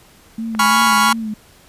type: tone with vibrato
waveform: sine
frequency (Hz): 220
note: A3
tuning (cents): 0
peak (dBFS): -21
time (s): 0.38-1.34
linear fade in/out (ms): 5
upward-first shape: sine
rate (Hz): 2.9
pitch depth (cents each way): 60
type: click train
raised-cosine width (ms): 0.5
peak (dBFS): -15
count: 11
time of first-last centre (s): 0.55-1.088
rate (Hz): 18.6
type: chord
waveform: 40% pulse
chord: C# dominant seventh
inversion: second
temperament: equal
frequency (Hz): 830.6 / 987.8 / 1108.7 / 1396.9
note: G#5 / B5 / C#6 / E#6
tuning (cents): 0 / 0 / 0 / 0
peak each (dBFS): -20 / -16 / -15 / -16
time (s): 0.59-1.13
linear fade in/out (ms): 5
effects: pink hiss -48 dBFS RMS until 1.68 s + resampled to 32000 Hz